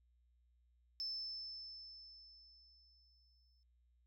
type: tone with exponential decay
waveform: sine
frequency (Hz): 5274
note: E8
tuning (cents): 0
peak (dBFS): -38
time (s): 1-3.63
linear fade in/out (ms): 0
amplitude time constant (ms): 570
effects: tanh soft clip ceiling -34 dBFS + added 60 Hz sine -70 dBFS peak until 4.06 s